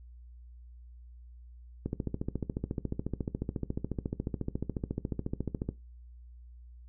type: click train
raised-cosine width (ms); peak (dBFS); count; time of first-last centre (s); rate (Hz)
3; -19; 55; 1.86-5.69; 14.1
effects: noise-tail reverb RT60 0.2 s tail -17 dB re dry + added 60 Hz sine -48 dBFS peak until 6.88 s